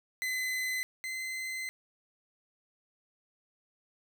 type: tone pair in turn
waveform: 40% pulse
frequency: 2030 / 2056 Hz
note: B6 / C7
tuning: +47 / -31 cents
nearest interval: unison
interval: 22 cents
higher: second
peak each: -30 / -34 dBFS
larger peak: first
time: 0.22-0.83 / 1.04-1.69 s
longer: second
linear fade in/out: 0 ms
effects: none